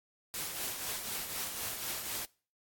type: noise with tremolo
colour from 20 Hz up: white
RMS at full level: -36 dBFS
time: 0.34-2.25 s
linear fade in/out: 0 ms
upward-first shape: triangle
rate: 4 Hz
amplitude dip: 50%
effects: noise-tail reverb RT60 0.4 s tail -24 dB re dry + AAC 64 kbps